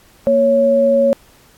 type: tone pair together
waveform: sine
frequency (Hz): 233.1 / 554.4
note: A#3 / C#5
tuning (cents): 0 / 0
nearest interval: octave + minor third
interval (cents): 1500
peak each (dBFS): -18 / -10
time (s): 0.27-1.13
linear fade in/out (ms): 0
effects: pink hiss -49 dBFS RMS until 1.57 s + AAC 64 kbps